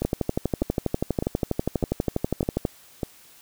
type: two click trains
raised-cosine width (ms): 2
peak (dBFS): -9 / -12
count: 33 / 6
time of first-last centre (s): 0.05-2.652 / 0.02-3.032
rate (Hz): 12.3 / 1.66
effects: white hiss -52 dBFS RMS until 3.41 s